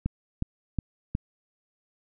click train, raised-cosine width 5 ms, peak -14 dBFS, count 4, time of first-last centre 0.06-1.151 s, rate 2.75 Hz, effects none

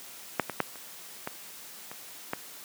clicks, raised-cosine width 0.5 ms, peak -8 / -17 / -9 / -29 / -17 / -25 / -14 dBFS, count 7, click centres 0.397 / 0.497 / 0.603 / 0.757 / 1.274 / 1.915 / 2.334 s, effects white hiss -46 dBFS RMS until 2.64 s + high-pass 150 Hz 12 dB/octave

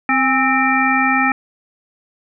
harmonic tone with a mistuned harmonic, 261.6 Hz, C4, in tune, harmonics 1 / 3 / 5 / 7 / 9, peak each -19 / -19 / -19 / -19 / -19 dBFS, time 0.09-1.32 s, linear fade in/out 2 ms, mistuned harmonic 3, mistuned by +59 cents, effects none

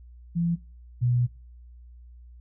sine tone pair in turn, 170 / 122.39 Hz, F3 / B2, -46 / -15 cents, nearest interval tritone, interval 569 cents, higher first, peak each -22 / -20 dBFS, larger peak second, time 0.35-0.56 / 1.01-1.27 s, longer second, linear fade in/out 20 ms, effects noise-tail reverb RT60 0.3 s tail -19 dB re dry + added 60 Hz sine -45 dBFS peak until 2.4 s

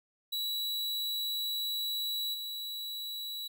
45% pulse tone with level steps, 3919 Hz, B7, 14 cents flat, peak -32 / -37 dBFS, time 0.32-3.48 s, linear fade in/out 10 ms, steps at 2.33 s, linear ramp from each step 20 ms, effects none

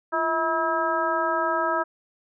harmonic tone with a mistuned harmonic, 323 Hz, E4, 35 cents flat, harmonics 1 / 2 / 3 / 4 / 5, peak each -31 / -27 / -27 / -26 / -30 dBFS, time 0.12-1.84 s, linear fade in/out 20 ms, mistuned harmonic 1, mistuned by +100 cents, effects none

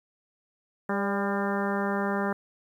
harmonic tone with a mistuned harmonic, 200 Hz, G3, 35 cents sharp, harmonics 1 / 2 / 3 / 4 / 5 / 6 / 7 / 8 / 9, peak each -29 / -32 / -34 / -35 / -36 / -37 / -37 / -38 / -39 dBFS, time 0.89-2.33 s, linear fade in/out 5 ms, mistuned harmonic 3, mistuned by -30 cents, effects 10-bit

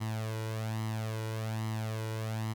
sawtooth tone with flanger, 110.3 Hz, A2, 5 cents sharp, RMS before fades -35 dBFS, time 0-2.54 s, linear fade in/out 20 ms, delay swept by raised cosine 0.98 to 2.08 ms, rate 1.2 Hz, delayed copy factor +0.65, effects none

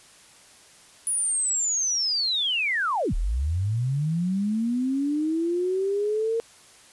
sine linear two-way sweep, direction down then up, 9900 to 32.91 to 461.7 Hz, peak -22 dBFS, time 1.07-6.4 s, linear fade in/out 0 ms, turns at 3.14 s, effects white hiss -52 dBFS RMS until 6.92 s + resampled to 24000 Hz

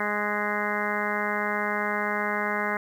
harmonic tone with a mistuned harmonic, 207.7 Hz, G#3, in tune, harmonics 1 / 2 / 3 / 4 / 5 / 6 / 7 / 8 / 9 / 10, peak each -34 / -34 / -34 / -34 / -34 / -34 / -34 / -34 / -34 / -34 dBFS, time 0-2.77 s, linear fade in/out 2 ms, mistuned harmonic 7, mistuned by +27 cents, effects 9-bit

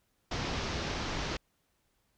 pink low-pass noise, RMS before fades -35 dBFS, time 0.31-1.37 s, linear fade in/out 5 ms, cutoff 6100 Hz, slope 48 dB/octave, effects pink hiss -75 dBFS RMS until 2.17 s

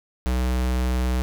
square tone, 62.7 Hz, B1, 27 cents sharp, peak -21 dBFS, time 0.26-1.22 s, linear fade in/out 0 ms, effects 10-bit

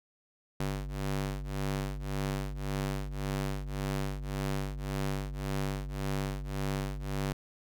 sawtooth ring-modulated tone, 98 Hz, G2, in tune, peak -25 dBFS, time 0.6-7.33 s, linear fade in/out 5 ms, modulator 48.1 Hz, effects none

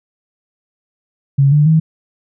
sine tone with pitch steps, 138.5 / 148.44 / 159.09 Hz, C#3 / D3 / D#3, -1 / +19 / +39 cents, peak -7 dBFS, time 1.38-1.8 s, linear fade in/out 10 ms, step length 140 ms, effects none

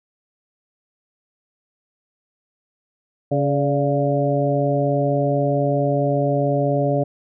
harmonic tone with a mistuned harmonic, 140.5 Hz, C#3, 24 cents sharp, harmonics 1 / 2 / 3 / 4 / 5, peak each -21 / -24 / -25 / -21 / -26 dBFS, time 3.31-7.04 s, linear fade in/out 10 ms, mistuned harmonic 4, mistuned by +49 cents, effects none

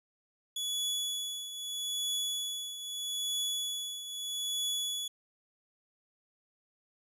sawtooth tone with tremolo, 3401 Hz, G#7, 40 cents sharp, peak -27 dBFS, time 0.56-5.08 s, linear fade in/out 5 ms, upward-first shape triangle, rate 0.79 Hz, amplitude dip 70%, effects resampled to 32000 Hz

